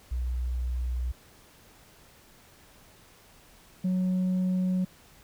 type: tone pair in turn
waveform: sine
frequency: 61.74 / 184.21 Hz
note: B1 / F#3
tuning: 0 / -7 cents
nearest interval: octave + perfect fifth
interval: 1893 cents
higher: second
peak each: -26 / -21 dBFS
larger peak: second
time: 0.11-1.12 / 3.84-4.85 s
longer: neither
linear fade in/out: 10 ms
effects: tanh soft clip ceiling -23 dBFS + pink hiss -56 dBFS RMS until 5.23 s